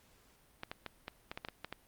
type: clicks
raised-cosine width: 0.3 ms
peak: -24 dBFS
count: 10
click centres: 0.634 / 0.715 / 0.863 / 1.081 / 1.315 / 1.375 / 1.449 / 1.486 / 1.646 / 1.726 s
effects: pink hiss -66 dBFS RMS until 1.87 s + Opus 48 kbps